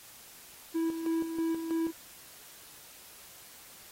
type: tone with tremolo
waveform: triangle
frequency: 327.8 Hz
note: E4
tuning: 10 cents flat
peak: -25 dBFS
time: 0.74-1.92 s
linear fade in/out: 20 ms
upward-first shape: square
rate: 3.1 Hz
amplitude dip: 55%
effects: white hiss -52 dBFS RMS until 3.91 s + AAC 48 kbps